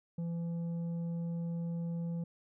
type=tone with tanh clipping; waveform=sine; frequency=168.9 Hz; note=E3; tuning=42 cents sharp; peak=-35 dBFS; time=0.18-2.24 s; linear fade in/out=5 ms; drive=6 dB; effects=none